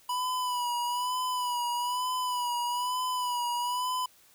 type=tone with vibrato; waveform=square; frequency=985 Hz; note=B5; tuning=5 cents flat; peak=-29 dBFS; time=0.09-4.06 s; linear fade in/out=5 ms; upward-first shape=sine; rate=1.1 Hz; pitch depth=43 cents each way; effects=white hiss -60 dBFS RMS until 4.34 s